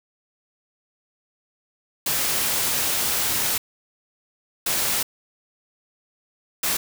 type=noise bursts at uneven times; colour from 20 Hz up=white; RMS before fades=-23 dBFS; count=3; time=2.06-3.58 / 4.66-5.03 / 6.63-6.77 s; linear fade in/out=5 ms; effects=none